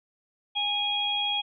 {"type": "harmonic tone", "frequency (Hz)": 824, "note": "G#5", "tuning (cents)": -14, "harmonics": [1, 3, 4], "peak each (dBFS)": [-32, -34, -26], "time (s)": [0.55, 1.42], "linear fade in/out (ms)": 20, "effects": []}